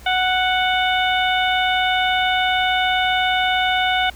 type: harmonic tone with a mistuned harmonic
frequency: 740 Hz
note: F#5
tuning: in tune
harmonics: 1 / 2 / 3 / 4 / 5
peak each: -19 / -22 / -24 / -25 / -26 dBFS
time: 0.06-4.1 s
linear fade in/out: 5 ms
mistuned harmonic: 5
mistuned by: -44 cents
effects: added 60 Hz sine -41 dBFS peak until 4.15 s + pink hiss -45 dBFS RMS until 4.15 s